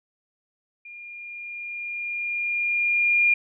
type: tone with level ramp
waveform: sine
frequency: 2412 Hz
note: D7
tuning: 46 cents sharp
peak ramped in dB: -39 to -15 dBFS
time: 0.85-3.34 s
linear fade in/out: 5 ms
effects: none